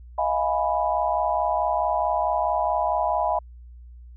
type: chord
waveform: sine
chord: F half-diminished seventh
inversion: third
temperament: equal with one note detuned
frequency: 633.9 / 698.5 / 830.6 / 987.8 Hz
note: Eb5 / F5 / Ab5 / Cb6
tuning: +32 / 0 / 0 / 0 cents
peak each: -26 dBFS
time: 0.18-3.39 s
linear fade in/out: 5 ms
effects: added 60 Hz sine -41 dBFS peak until 4.16 s